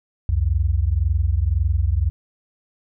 sine tone pair together, 65.33 / 87.2 Hz, C2 / F2, -2 / -2 cents, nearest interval perfect fourth, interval 500 cents, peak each -19 dBFS, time 0.29-2.1 s, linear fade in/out 0 ms, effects none

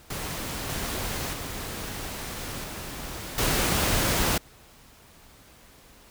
pink noise with level steps, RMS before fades -33 / -31 / -35 / -37 / -24 dBFS, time 0.1-4.38 s, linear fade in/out 5 ms, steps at 0.69 / 1.33 / 2.64 / 3.38 s, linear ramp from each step 2 ms, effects pink hiss -53 dBFS RMS until 6.1 s

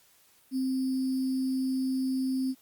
sine tone with sample-and-hold, 261.6 Hz, C4, in tune, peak -26 dBFS, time 0.51-2.55 s, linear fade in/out 50 ms, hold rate 4900 Hz, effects white hiss -62 dBFS RMS until 2.61 s + Opus 48 kbps

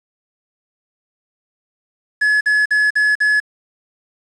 triangle tone bursts, 1703 Hz, G#6, 43 cents sharp, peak -10 dBFS, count 5, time 2.21-3.402 s, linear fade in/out 10 ms, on 200 ms, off 48 ms, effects resampled to 24000 Hz + 7-bit

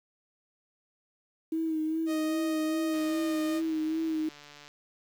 sine tone with vibrato, 318.1 Hz, D#4, 38 cents sharp, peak -27 dBFS, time 1.52-4.29 s, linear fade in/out 5 ms, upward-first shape sine, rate 2.5 Hz, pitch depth 36 cents each way
sawtooth tone with pitch glide, 622.3 to 614.1 Hz, D#5 to D#5, 0 to -23 cents, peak -31 dBFS, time 2.06-3.62 s, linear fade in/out 50 ms, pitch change -23 cents, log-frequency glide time 2.98-3.18 s
click train, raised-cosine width 0.2 ms, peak -32 dBFS, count 255, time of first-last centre 2.94-4.68 s, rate 146 Hz
effects 9-bit

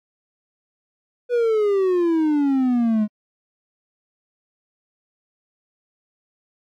triangle exponential sweep, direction down, 493.9 to 207.7 Hz, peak -14 dBFS, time 1.29-3.08 s, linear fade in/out 50 ms, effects AAC 64 kbps

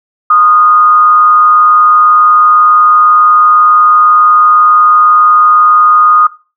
sine tone with frequency modulation, 1234 Hz, D#6, 15 cents flat, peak -3 dBFS, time 0.3-6.27 s, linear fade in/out 5 ms, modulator 166 Hz, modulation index 0.32, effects noise-tail reverb RT60 0.3 s tail -17 dB re dry

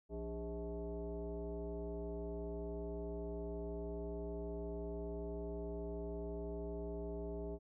sine tone with frequency modulation, 173.4 Hz, F3, 12 cents flat, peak -40 dBFS, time 0.09-7.59 s, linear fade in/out 50 ms, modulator 233 Hz, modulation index 1.8, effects none

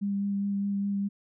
sine tone with vibrato, 200 Hz, G3, 35 cents sharp, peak -26 dBFS, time 0.01-1.09 s, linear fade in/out 20 ms, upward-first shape sine, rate 4.9 Hz, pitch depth 12 cents each way, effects none

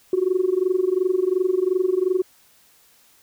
sine tone with amplitude modulation, 369.9 Hz, F#4, in tune, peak -13 dBFS, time 0.13-2.22 s, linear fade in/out 2 ms, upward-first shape sine, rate 22.8 Hz, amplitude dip 90%, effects tanh soft clip ceiling -10 dBFS + white hiss -56 dBFS RMS until 3.22 s

